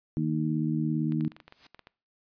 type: harmonic tone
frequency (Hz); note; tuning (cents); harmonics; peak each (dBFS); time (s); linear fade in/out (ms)
77.78; D#2; 0; 2 / 3 / 4; -28 / -30 / -31; 0.17-1.28; 0
type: clicks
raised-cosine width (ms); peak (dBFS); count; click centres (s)
0.3; -31; 11; 1.122 / 1.209 / 1.249 / 1.319 / 1.365 / 1.402 / 1.48 / 1.524 / 1.746 / 1.793 / 1.871
type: noise with exponential growth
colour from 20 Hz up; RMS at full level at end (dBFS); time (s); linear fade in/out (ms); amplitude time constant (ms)
white; -47; 1.4-1.67; 5; 58
effects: noise-tail reverb RT60 0.4 s tail -23 dB re dry + resampled to 11025 Hz

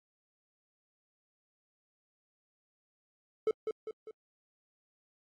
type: tone with echo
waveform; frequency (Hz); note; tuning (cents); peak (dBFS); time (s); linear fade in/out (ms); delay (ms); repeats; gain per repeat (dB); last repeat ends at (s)
triangle; 435.8; A4; -17; -23; 3.47-3.51; 2; 200; 3; -6; 4.11
effects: AAC 32 kbps

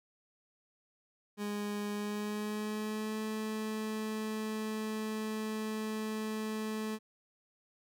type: tone with pitch glide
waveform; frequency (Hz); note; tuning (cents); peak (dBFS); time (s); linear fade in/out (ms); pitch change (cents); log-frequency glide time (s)
30% pulse; 206.5 to 217; G#3 to A3; -10 to -24; -32; 1.37-6.99; 50; +86; 1.92-3.19
effects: none

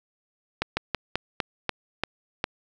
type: slowing click train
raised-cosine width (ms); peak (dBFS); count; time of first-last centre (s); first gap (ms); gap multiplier
0.3; -8; 8; 0.62-2.441; 150; 1.18
effects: 8-bit

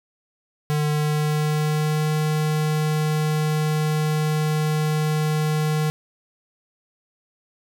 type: tone with pitch glide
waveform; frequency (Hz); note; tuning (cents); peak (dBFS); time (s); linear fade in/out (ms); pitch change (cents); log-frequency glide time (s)
square; 150.4 to 153.56; D3 to D#3; +42 to -22; -20; 0.7-5.9; 0; +36; 0.87-2.1
effects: none

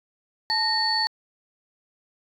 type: tone cluster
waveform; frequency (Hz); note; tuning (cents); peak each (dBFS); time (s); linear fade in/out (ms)
sine; 874 / 1847 / 4449; A5 / A#6 / C#8; -12 / -16 / +5; -26 / -28 / -22; 0.5-1.07; 0
effects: tanh soft clip ceiling -12 dBFS

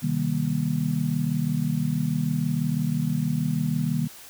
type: chord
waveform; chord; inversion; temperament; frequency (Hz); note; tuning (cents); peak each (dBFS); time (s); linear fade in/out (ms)
sine; C minor seventh; none; just; 130.81 / 156.98 / 196.22 / 235.5; C3 / Eb3 / G3 / Bb3; 0 / +16 / +2 / +18; -30 / -25 / -30 / -28; 0.02-4.08; 20
effects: white hiss -45 dBFS RMS until 4.29 s

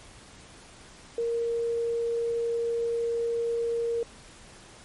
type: tone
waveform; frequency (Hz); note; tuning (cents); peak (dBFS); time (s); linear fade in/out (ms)
sine; 466.2; A#4; 0; -25; 1.18-4.03; 2
effects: pink hiss -50 dBFS RMS until 4.84 s + MP3 48 kbps

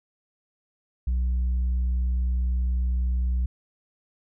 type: tone with tanh clipping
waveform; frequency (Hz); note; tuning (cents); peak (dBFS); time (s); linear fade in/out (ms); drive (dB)
sine; 61.9; B1; +5; -22; 1.07-3.46; 5; 2
effects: none

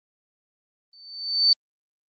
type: tone with exponential growth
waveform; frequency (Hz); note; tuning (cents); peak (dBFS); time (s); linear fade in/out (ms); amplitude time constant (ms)
sine; 4543; C#8; +42; -10; 0.93-1.53; 1; 130
effects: tanh soft clip ceiling -11 dBFS + Opus 32 kbps

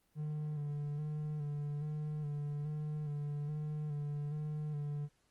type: tone with vibrato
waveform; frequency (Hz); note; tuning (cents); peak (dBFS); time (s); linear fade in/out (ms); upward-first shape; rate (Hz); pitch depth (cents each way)
triangle; 148.7; D3; +22; -34; 0.15-5.09; 50; square; 1.2; 30
effects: pink hiss -75 dBFS RMS until 5.3 s + Opus 24 kbps

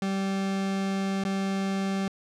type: tone with dropouts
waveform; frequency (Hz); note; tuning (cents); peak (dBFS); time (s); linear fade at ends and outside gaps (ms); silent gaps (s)
40% pulse; 194.3; G3; -15; -25; 0.02-2.08; 2; 1.238-1.25
effects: low-pass 7000 Hz 12 dB/octave

